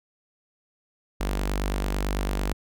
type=tone with notch filter; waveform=sawtooth; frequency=49 Hz; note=G1; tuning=in tune; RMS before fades=-27 dBFS; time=1.2-2.53 s; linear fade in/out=10 ms; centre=100 Hz; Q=0.94; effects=none